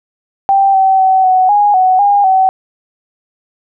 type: tone with pitch steps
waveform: sine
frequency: 784 / 767 / 759 / 745 / 824 / 745 / 811 / 759 Hz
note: G5 / G5 / F#5 / F#5 / G#5 / F#5 / G#5 / F#5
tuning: 0 / -38 / +44 / +12 / -14 / +12 / -41 / +44 cents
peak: -6 dBFS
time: 0.49-2.49 s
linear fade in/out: 0 ms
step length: 250 ms
effects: none